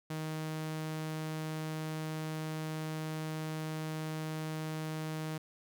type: tone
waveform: sawtooth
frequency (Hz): 156.8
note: D#3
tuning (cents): +14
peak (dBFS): -32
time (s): 0.1-5.38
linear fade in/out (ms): 5
effects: none